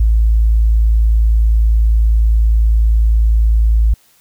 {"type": "tone", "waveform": "sine", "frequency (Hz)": 55, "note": "A1", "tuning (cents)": 0, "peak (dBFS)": -7, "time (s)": [0, 3.94], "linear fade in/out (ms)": 5, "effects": ["tanh soft clip ceiling -3 dBFS", "white hiss -52 dBFS RMS until 4.2 s"]}